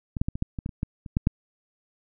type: clicks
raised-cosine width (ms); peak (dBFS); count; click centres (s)
5; -18 / -10 / -14 / -19 / -12 / -19 / -17 / -25 / -14 / -25 / -9 / -7; 12; 0.168 / 0.215 / 0.285 / 0.355 / 0.424 / 0.588 / 0.661 / 0.692 / 0.831 / 1.062 / 1.169 / 1.271
effects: none